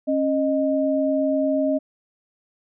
sine tone pair together, 272.6 / 619 Hz, C#4 / D#5, -29 / -9 cents, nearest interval octave + major second, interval 1420 cents, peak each -21 dBFS, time 0.07-1.79 s, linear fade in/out 20 ms, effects none

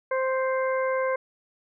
harmonic tone, 523.3 Hz, C5, in tune, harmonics 1 / 2 / 3 / 4, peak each -24 / -30 / -34 / -36 dBFS, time 0.11-1.16 s, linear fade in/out 5 ms, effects none

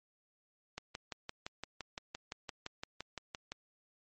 click train, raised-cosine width 0.2 ms, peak -23 dBFS, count 17, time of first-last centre 0.78-3.52 s, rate 5.84 Hz, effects MP3 32 kbps

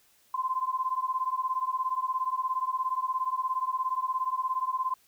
sine beating tone pair, 1027 / 1044 Hz, C6 / C6, -33 / -4 cents, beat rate 17 Hz, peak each -30 dBFS, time 0.34-4.94 s, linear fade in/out 5 ms, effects white hiss -64 dBFS RMS until 5.07 s

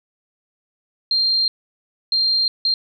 sine tone bursts at uneven times, 4186 Hz, C8, in tune, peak -15 dBFS, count 3, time 1.11-1.48 / 2.12-2.48 / 2.65-2.74 s, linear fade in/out 2 ms, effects none

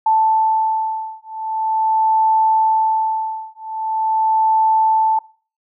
sine beating tone pair, 880 / 880.43 Hz, A5 / A5, 0 / +1 cents, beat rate 0.43 Hz, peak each -17 dBFS, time 0.06-5.19 s, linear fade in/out 5 ms, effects noise-tail reverb RT60 0.4 s tail -21 dB re dry

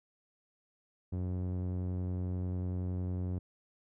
sawtooth tone with low-pass filter, 91 Hz, F#2, 28 cents flat, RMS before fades -35 dBFS, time 1.12-3.39 s, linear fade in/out 10 ms, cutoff 390 Hz, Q 0.56, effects none

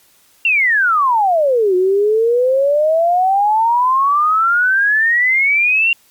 sine exponential two-way sweep, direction down then up, 2785 to 359.8 to 2785 Hz, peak -10 dBFS, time 0.45-5.93 s, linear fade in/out 2 ms, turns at 1.75 s, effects white hiss -52 dBFS RMS until 6.1 s + MP3 96 kbps

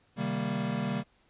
square chord, C minor seventh, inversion none, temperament equal with one note detuned, 133.18 / 155.56 / 196 / 233.1 Hz, C3 / Eb3 / G3 / Bb3, +31 / 0 / 0 / 0 cents, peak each -37 / -37 / -34 / -35 dBFS, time 0.16-1.04 s, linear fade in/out 50 ms, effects pink hiss -67 dBFS RMS until 1.29 s + resampled to 8000 Hz

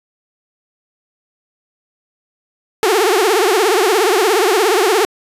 sawtooth tone with vibrato, 402.7 Hz, G4, 47 cents sharp, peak -7 dBFS, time 2.83-5.05 s, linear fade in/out 0 ms, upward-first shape triangle, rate 17 Hz, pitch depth 270 cents each way, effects resampled to 32000 Hz

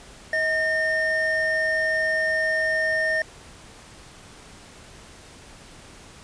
triangle tone pair together, 634 / 1822.5 Hz, D#5 / A#6, +32 / -40 cents, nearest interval octave + tritone, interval 1828 cents, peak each -24 / -20 dBFS, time 0.33-3.22 s, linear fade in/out 2 ms, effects pink hiss -46 dBFS RMS until 6.23 s + resampled to 22050 Hz

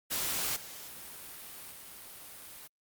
white noise with level steps, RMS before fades -33 / -46 / -48 dBFS, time 0.1-2.68 s, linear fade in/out 20 ms, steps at 0.56 / 1.71 s, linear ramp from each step 5 ms, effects Opus 48 kbps

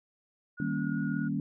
sine tone with vibrato, 1444 Hz, F#6, 43 cents flat, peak -40 dBFS, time 0.57-1.29 s, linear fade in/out 20 ms, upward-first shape triangle, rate 5.1 Hz, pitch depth 11 cents each way
sine chord, Eb dominant seventh, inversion none, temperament equal, 155.56 / 196 / 233.1 / 277.2 Hz, Eb3 / G3 / Bb3 / Db4, 0 / 0 / 0 / 0 cents, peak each -34 dBFS, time 0.6-1.4 s, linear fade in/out 2 ms
effects none

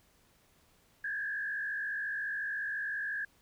sine tone with frequency modulation, 1661.2 Hz, G#6, in tune, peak -33 dBFS, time 1.04-3.25 s, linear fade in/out 5 ms, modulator 54.3 Hz, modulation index 1.3, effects pink hiss -67 dBFS RMS until 3.41 s

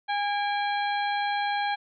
harmonic tone with a mistuned harmonic, 817 Hz, G#5, 29 cents flat, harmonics 1 / 2 / 3 / 4 / 5, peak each -26 / -32 / -36 / -38 / -40 dBFS, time 0.08-1.76 s, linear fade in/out 20 ms, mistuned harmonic 3, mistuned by -77 cents, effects none

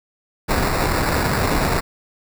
pink noise with sample-and-hold, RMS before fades -19 dBFS, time 0.48-1.81 s, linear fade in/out 20 ms, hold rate 3150 Hz, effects none

